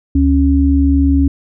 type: tone pair together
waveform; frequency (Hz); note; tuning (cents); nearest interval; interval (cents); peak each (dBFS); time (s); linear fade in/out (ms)
sine; 73 / 275.4; D2 / C#4; -10 / -11; octave + major seventh; 2299; -11; 0.15-1.28; 5
effects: none